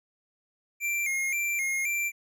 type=tone with vibrato; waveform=square; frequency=2247 Hz; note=C#7; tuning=23 cents sharp; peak=-27 dBFS; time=0.8-2.12 s; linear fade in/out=50 ms; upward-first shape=square; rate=1.9 Hz; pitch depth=81 cents each way; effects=none